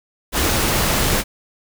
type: noise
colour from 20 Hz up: pink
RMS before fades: -18 dBFS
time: 0.32-1.24 s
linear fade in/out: 50 ms
effects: none